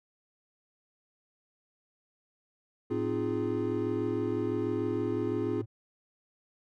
triangle tone with vibrato, 110 Hz, A2, in tune, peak -35 dBFS, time 2.9-5.66 s, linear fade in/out 20 ms, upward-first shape sine, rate 19 Hz, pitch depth 23 cents each way
triangle chord, F minor seventh, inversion second, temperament equal with one note detuned, 261.6 / 307.9 / 349.2 / 415.3 Hz, C4 / Eb4 / F4 / Ab4, 0 / -18 / 0 / 0 cents, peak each -33 / -34 / -31 / -32 dBFS, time 2.9-5.62 s, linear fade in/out 10 ms
effects none

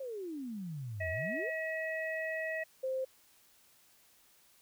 sine exponential two-way sweep, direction down then up, 554.4 to 82.41 to 554.4 Hz, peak -38 dBFS, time 0-1.5 s, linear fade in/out 5 ms, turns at 1.1 s
harmonic tone, 639 Hz, D#5, 46 cents sharp, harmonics 1 / 3 / 4, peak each -37 / -37 / -46 dBFS, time 1-2.64 s, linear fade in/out 10 ms
sine tone, 523.3 Hz, C5, in tune, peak -32 dBFS, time 2.83-3.05 s, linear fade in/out 10 ms
effects white hiss -65 dBFS RMS until 4.61 s

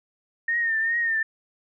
sine tone with vibrato, 1829 Hz, A#6, 33 cents flat, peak -21 dBFS, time 0.48-1.23 s, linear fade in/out 5 ms, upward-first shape triangle, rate 2.5 Hz, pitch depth 62 cents each way, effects none

